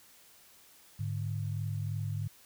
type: tone pair together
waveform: sine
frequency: 104.37 / 147.4 Hz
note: G#2 / D3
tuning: +9 / +7 cents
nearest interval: tritone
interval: 598 cents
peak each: -33 / -37 dBFS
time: 0.99-2.28 s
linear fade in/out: 10 ms
effects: white hiss -59 dBFS RMS until 2.45 s